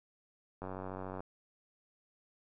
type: click train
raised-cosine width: 1 ms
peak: -28 dBFS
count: 56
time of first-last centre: 0.62-1.205 s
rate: 94 Hz
effects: none